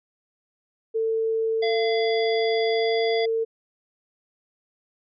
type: tone with pitch glide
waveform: sine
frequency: 447.1 to 451.3 Hz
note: A4 to A4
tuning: +28 to +44 cents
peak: -21 dBFS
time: 0.94-3.45 s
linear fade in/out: 20 ms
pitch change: +16 cents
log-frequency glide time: 2.65-2.99 s
type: harmonic tone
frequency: 683 Hz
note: F5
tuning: 39 cents flat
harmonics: 1 / 3 / 5 / 7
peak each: -27 / -31 / -33 / -35 dBFS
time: 1.62-3.26 s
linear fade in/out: 10 ms
effects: none